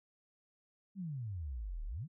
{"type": "exponential two-way sweep", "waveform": "sine", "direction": "down then up", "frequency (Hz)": [205.1, 34.65, 187.8], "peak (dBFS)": -38, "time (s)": [0.95, 2.08], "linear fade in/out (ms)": 50, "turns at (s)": 1.85, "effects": []}